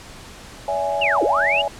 sine chord, C# minor, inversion none, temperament equal with one note detuned, 568.6 / 659.3 / 830.6 Hz, C#5 / E5 / G#5, +44 / 0 / 0 cents, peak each -24 / -25 / -23 dBFS, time 0.68-1.68 s, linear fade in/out 2 ms
sine linear two-way sweep, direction down then up, 2960 to 293.7 to 2960 Hz, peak -17 dBFS, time 1.01-1.62 s, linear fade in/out 10 ms, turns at 1.23 s
effects pink hiss -40 dBFS RMS until 1.79 s + low-pass 9000 Hz 12 dB/octave

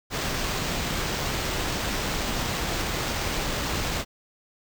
pink noise with sample-and-hold, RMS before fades -28 dBFS, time 0.1-4.05 s, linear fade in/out 50 ms, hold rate 11025 Hz, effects none

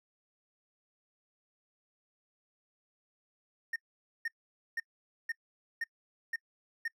triangle tone bursts, 1835 Hz, A#6, 28 cents flat, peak -30 dBFS, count 7, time 3.73-6.88 s, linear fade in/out 5 ms, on 30 ms, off 490 ms, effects noise-tail reverb RT60 0.1 s tail -25 dB re dry

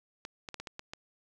clicks, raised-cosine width 0.2 ms, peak -23 dBFS, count 7, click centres 0.251 / 0.488 / 0.543 / 0.6 / 0.672 / 0.794 / 0.935 s, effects none

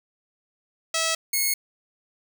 5% pulse tone pair in turn, 650 / 2180 Hz, E5 / C#7, -24 / -29 cents, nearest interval octave + major sixth, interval 2095 cents, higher second, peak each -11 / -11 dBFS, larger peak neither, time 0.94-1.15 / 1.33-1.54 s, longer neither, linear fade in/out 5 ms, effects none

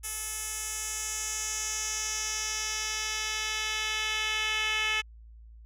10% pulse tone with band-pass filter sweep, 433 Hz, A4, 28 cents flat, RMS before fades -32 dBFS, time 0.03-5.02 s, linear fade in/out 20 ms, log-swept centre 10000 to 2900 Hz, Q 2, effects added 56 Hz sine -47 dBFS peak until 5.65 s

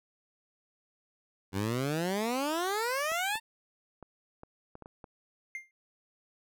15% pulse exponential sweep, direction up, 92.5 to 919 Hz, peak -23 dBFS, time 1.52-3.4 s, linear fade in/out 50 ms
clicks, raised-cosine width 1 ms, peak -32 dBFS, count 8, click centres 3.118 / 3.356 / 4.027 / 4.434 / 4.754 / 4.823 / 4.859 / 5.042 s
triangle tone with exponential decay, 2107 Hz, C7, 12 cents sharp, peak -31 dBFS, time 5.55-5.71 s, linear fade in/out 1 ms, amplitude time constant 33 ms
effects none

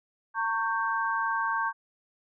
sine chord, G diminished, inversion first, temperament equal with one note detuned, 911.6 / 1108.7 / 1568 Hz, Bb5 / Db6 / G6, -39 / 0 / 0 cents, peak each -30 dBFS, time 0.34-1.73 s, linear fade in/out 50 ms, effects none

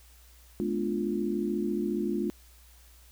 sine chord, G# diminished seventh, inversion none, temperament equal with one note detuned, 212.8 / 246.9 / 293.7 / 349.2 Hz, G#3 / B3 / D4 / F4, +42 / 0 / 0 / 0 cents, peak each -31 / -36 / -34 / -31 dBFS, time 0.6-2.3 s, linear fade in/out 0 ms, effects added 60 Hz sine -54 dBFS peak until 3.11 s + white hiss -59 dBFS RMS until 3.11 s

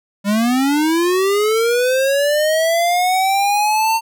square linear sweep, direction up, 196.4 to 910 Hz, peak -14 dBFS, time 0.24-4.01 s, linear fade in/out 50 ms, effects none

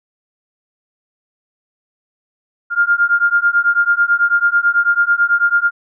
sine beating tone pair, 1401 / 1410.1 Hz, F6 / F6, +5 / +16 cents, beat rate 9.1 Hz, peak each -14 dBFS, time 2.7-5.71 s, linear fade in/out 50 ms, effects none

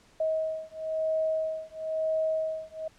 sine beating tone pair, 634 / 635 Hz, D#5 / D#5, +32 / +35 cents, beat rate 1 Hz, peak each -30 dBFS, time 0.2-2.88 s, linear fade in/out 5 ms, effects pink hiss -60 dBFS RMS until 2.98 s + low-pass 8000 Hz 12 dB/octave

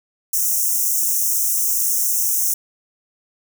white high-pass noise, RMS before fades -19 dBFS, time 0.33-2.54 s, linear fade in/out 5 ms, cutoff 5600 Hz, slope 96 dB/octave, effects none

